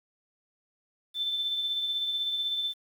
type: tone with tremolo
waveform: sine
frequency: 3536 Hz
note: A7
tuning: 8 cents sharp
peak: -26 dBFS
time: 1.14-2.74 s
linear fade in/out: 50 ms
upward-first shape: sine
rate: 16 Hz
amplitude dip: 35%
effects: 9-bit